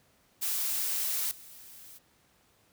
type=noise with level steps; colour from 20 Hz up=blue; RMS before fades=-31 / -50 dBFS; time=0.41-1.99 s; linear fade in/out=20 ms; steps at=1.31 s; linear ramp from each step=2 ms; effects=pink hiss -66 dBFS RMS until 2.72 s + high-pass 60 Hz 12 dB/octave